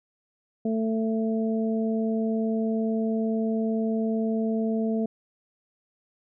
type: harmonic tone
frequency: 222.2 Hz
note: A3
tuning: 17 cents sharp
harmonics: 1 / 2 / 3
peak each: -24 / -30 / -34 dBFS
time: 0.65-5.06 s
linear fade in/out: 5 ms
effects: none